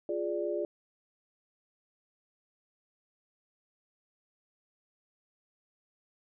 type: chord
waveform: sine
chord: D diminished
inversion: first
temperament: equal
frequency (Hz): 349.2 / 415.3 / 587.3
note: F4 / Ab4 / D5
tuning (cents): 0 / 0 / 0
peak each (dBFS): -34 / -35 / -34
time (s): 0.09-0.65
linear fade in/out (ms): 2
effects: none